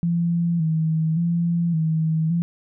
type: tone with vibrato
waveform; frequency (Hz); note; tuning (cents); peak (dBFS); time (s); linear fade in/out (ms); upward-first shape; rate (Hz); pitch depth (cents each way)
sine; 164.81; E3; 0; -18; 0.03-2.42; 0; square; 0.88; 57
effects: none